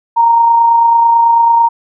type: tone with amplitude modulation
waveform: sine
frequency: 929 Hz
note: A#5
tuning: 6 cents flat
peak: -4 dBFS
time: 0.16-1.69 s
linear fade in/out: 20 ms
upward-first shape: sine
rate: 29.1 Hz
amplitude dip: 30%
effects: none